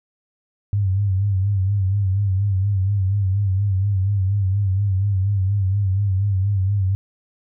sine tone with vibrato, 98 Hz, G2, in tune, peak -16 dBFS, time 0.73-6.95 s, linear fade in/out 0 ms, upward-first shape sine, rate 4.2 Hz, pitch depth 81 cents each way, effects none

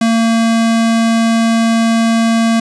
square tone, 227.7 Hz, A#3, 40 cents flat, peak -10 dBFS, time 0.01-2.6 s, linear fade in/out 5 ms, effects resampled to 22050 Hz + 7-bit

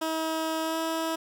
15% pulse tone with pitch glide, 320 to 324.5 Hz, D#4 to E4, +49 to -27 cents, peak -21 dBFS, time 0.01-1.16 s, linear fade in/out 10 ms, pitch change +24 cents, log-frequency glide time 0.62-0.78 s, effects none

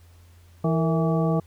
harmonic tone with a mistuned harmonic, 163.8 Hz, E3, 11 cents flat, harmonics 1 / 2 / 3 / 4 / 5 / 7, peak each -21 / -29 / -28 / -29 / -34 / -34 dBFS, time 0.64-1.4 s, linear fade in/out 5 ms, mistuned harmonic 3, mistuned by -90 cents, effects added 86 Hz sine -49 dBFS peak until 1.46 s + pink hiss -60 dBFS RMS until 1.46 s

